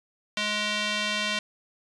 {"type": "tone with band-pass filter", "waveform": "square", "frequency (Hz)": 210, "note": "G#3", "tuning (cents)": 19, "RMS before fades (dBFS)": -28, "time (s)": [0.37, 1.39], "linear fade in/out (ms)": 2, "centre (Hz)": 3100, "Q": 1.4, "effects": ["resampled to 24000 Hz", "9-bit"]}